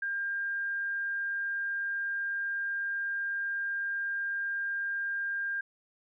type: tone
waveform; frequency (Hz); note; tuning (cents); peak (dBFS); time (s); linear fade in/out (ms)
sine; 1602; G6; +37; -30; 0.02-5.61; 5
effects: none